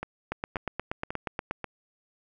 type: two click trains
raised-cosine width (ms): 0.5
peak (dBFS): -15 / -18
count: 11 / 4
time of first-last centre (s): 0.32-1.51 / 0.03-1.643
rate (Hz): 8.4 / 1.86
effects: none